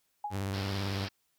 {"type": "tone with exponential decay", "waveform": "sine", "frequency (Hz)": 831, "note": "G#5", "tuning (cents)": 1, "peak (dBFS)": -30, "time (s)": [0.24, 0.49], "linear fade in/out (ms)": 5, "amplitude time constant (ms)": 53}
{"type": "tone with vibrato", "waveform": "sawtooth", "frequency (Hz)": 98, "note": "G2", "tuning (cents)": 0, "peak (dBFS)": -28, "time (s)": [0.3, 1.09], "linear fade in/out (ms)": 50, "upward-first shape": "sine", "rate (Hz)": 18, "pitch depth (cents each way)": 63}
{"type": "low-pass noise", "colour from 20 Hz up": "white", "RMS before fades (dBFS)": -42, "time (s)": [0.53, 1.09], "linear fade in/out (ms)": 10, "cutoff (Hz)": 5400, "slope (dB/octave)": 96}
{"effects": ["white hiss -75 dBFS RMS until 1.38 s"]}